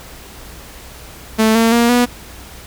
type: tone with pitch steps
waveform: sawtooth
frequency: 220 / 227.6 / 235.5 / 243.7 Hz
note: A3 / A#3 / A#3 / B3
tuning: 0 / -41 / +18 / -23 cents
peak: -6 dBFS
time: 1.38-2.06 s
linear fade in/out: 20 ms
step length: 170 ms
effects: added 60 Hz sine -39 dBFS peak until 2.66 s + pink hiss -37 dBFS RMS until 2.66 s

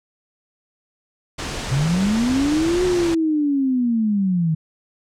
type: low-pass noise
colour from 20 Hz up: pink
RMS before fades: -28 dBFS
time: 1.38-3.15 s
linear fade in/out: 10 ms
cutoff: 8000 Hz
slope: 24 dB/octave
type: linear two-way sweep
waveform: sine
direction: up then down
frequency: 127.3 to 367.1 to 154.4 Hz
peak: -16 dBFS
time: 1.71-4.55 s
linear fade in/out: 10 ms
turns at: 2.84 s
effects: none

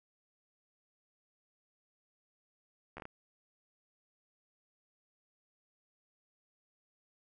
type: slowing click train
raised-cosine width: 0.5 ms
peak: -30 dBFS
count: 5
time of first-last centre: 2.97-3.054 s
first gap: 12 ms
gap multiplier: 1.39
effects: none

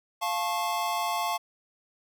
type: chord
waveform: square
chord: F augmented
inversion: none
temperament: just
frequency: 698.5 / 873.1 / 1091.3 Hz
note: F5 / A5 / C#6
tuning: 0 / -14 / -27 cents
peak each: -32 dBFS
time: 0.21-1.38 s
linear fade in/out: 20 ms
effects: none

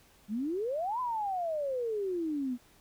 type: exponential two-way sweep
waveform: sine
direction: up then down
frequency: 196 to 1028 to 238.2 Hz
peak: -30 dBFS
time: 0.28-2.58 s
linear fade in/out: 50 ms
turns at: 1 s
effects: pink hiss -62 dBFS RMS until 2.8 s

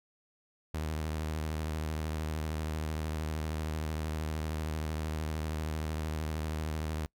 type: tone with vibrato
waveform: sawtooth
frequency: 77.9 Hz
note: D#2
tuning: 3 cents sharp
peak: -29 dBFS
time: 0.74-7.06 s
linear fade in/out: 0 ms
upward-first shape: square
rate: 13 Hz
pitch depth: 38 cents each way
effects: noise-tail reverb RT60 0.1 s tail -25 dB re dry

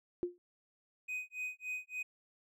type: tone with exponential decay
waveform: sine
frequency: 353.3 Hz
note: F4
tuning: 20 cents sharp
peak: -28 dBFS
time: 0.23-0.38 s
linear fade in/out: 0 ms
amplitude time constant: 31 ms
type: tone with tremolo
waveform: triangle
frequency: 2502 Hz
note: D#7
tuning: 9 cents sharp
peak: -34 dBFS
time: 1.08-2.03 s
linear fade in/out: 10 ms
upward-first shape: sine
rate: 3.5 Hz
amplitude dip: 100%
effects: none

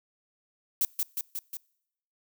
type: noise with echo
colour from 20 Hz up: violet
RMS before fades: -25 dBFS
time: 0.81-0.85 s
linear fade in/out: 2 ms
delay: 180 ms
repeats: 4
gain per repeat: -3 dB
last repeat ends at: 1.57 s
effects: noise-tail reverb RT60 0.8 s tail -25 dB re dry

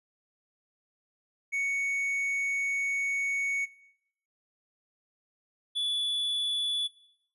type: tone pair in turn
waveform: triangle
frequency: 2225 / 3441 Hz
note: C#7 / A7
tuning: +6 / -39 cents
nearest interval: minor sixth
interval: 755 cents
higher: second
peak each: -26 dBFS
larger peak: neither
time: 1.52-3.66 / 5.75-6.88 s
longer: first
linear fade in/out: 20 ms
effects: noise-tail reverb RT60 0.7 s tail -17 dB re dry + resampled to 32000 Hz

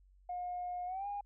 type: tone with pitch glide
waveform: sine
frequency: 716 to 813 Hz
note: F5 to G#5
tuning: +43 to -37 cents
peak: -36 dBFS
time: 0.29-1.21 s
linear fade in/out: 5 ms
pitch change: +220 cents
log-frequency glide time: 0.86-1.07 s
effects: tanh soft clip ceiling -32 dBFS + added 47 Hz sine -61 dBFS peak until 1.25 s

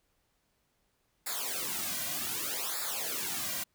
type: noise with flanger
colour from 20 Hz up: white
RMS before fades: -35 dBFS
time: 1.26-3.64 s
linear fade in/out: 10 ms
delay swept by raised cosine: 0.33 to 2.33 ms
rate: 0.65 Hz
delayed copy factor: -1
effects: pink hiss -75 dBFS RMS until 3.74 s

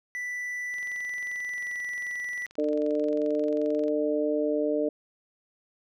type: tone with pitch glide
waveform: triangle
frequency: 1975.5 to 1963 Hz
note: B6 to B6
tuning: 0 to -11 cents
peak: -29 dBFS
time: 0.15-2.46 s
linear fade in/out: 0 ms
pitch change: -11 cents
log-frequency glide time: 1.52-1.61 s
type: click train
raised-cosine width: 0.2 ms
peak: -32 dBFS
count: 72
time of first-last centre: 0.74-3.882 s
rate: 22.6 Hz
type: harmonic tone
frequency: 149.9 Hz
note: D3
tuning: 36 cents sharp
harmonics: 2 / 3 / 4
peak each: -28 / -28 / -28 dBFS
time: 2.58-4.89 s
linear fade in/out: 5 ms
effects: none

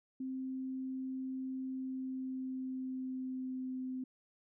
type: tone with pitch glide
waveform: sine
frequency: 261.6 to 257.6 Hz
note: C4 to C4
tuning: 0 to -27 cents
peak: -37 dBFS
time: 0.2-4.04 s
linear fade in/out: 5 ms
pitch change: -27 cents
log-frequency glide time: 1.68-3.81 s
effects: none

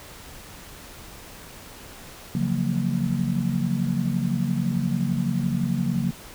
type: chord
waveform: sine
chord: Gb major seventh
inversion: second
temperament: just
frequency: 138.75 / 173.43 / 185 / 231.2 Hz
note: Db3 / F3 / Gb3 / Bb3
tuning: +2 / -12 / 0 / -14 cents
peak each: -27 dBFS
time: 2.35-6.11 s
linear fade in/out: 2 ms
effects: pink hiss -43 dBFS RMS until 6.34 s

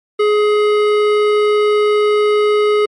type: tone with hard clipping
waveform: triangle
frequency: 419.8 Hz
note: G#4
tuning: 19 cents sharp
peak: -12 dBFS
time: 0.19-2.86 s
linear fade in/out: 10 ms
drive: 18 dB
effects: MP3 48 kbps

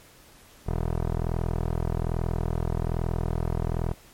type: tone with low-pass filter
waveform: 15% pulse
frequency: 41.2 Hz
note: E1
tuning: in tune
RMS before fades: -27 dBFS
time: 0.66-3.94 s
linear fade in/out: 20 ms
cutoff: 950 Hz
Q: 1
effects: pink hiss -53 dBFS RMS until 4.13 s + MP3 64 kbps

